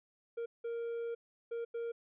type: tone bursts at uneven times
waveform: triangle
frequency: 466.2 Hz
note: A#4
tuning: in tune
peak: -34 dBFS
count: 4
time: 0.37-0.46 / 0.64-1.15 / 1.51-1.65 / 1.74-1.92 s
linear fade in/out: 10 ms
effects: resampled to 8000 Hz